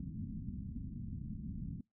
white low-pass noise, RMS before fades -43 dBFS, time 0-1.81 s, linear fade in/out 5 ms, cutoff 240 Hz, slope 48 dB/octave, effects noise-tail reverb RT60 0.2 s tail -24 dB re dry

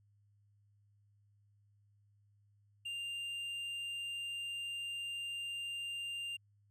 sine tone with tanh clipping, 2794 Hz, F7, in tune, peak -40 dBFS, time 2.85-6.37 s, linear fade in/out 10 ms, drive 6 dB, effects added 102 Hz sine -67 dBFS peak until 6.7 s

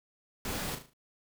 pink noise with echo, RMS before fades -36 dBFS, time 0.45-0.75 s, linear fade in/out 2 ms, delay 37 ms, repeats 5, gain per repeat -7 dB, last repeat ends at 0.935 s, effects none

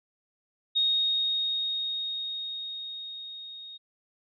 sine tone with level ramp, 3729 Hz, A#7, in tune, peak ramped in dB -21 to -41 dBFS, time 0.75-3.78 s, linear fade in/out 20 ms, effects none

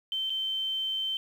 sine tone with dropouts, 3099 Hz, G7, 21 cents flat, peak -28 dBFS, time 0.12-1.17 s, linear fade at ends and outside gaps 1 ms, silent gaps 0.297-0.302 s, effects 9-bit

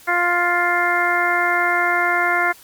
harmonic tone, 350.6 Hz, F4, 7 cents sharp, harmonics 1 / 2 / 3 / 4 / 5 / 6, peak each -27 / -22 / -24 / -21 / -23 / -22 dBFS, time 0.07-2.53 s, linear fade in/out 20 ms, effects white hiss -46 dBFS RMS until 2.63 s + Opus 48 kbps

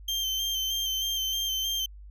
35% pulse tone with vibrato, 3136 Hz, G7, in tune, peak -25 dBFS, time 0.08-1.86 s, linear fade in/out 5 ms, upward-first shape square, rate 3.2 Hz, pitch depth 22 cents each way, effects added 50 Hz sine -43 dBFS peak until 2.1 s

